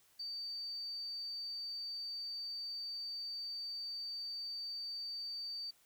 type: tone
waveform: sine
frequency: 4608 Hz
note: D8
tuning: 34 cents flat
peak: -40 dBFS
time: 0.19-5.71 s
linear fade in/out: 10 ms
effects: white hiss -69 dBFS RMS until 5.85 s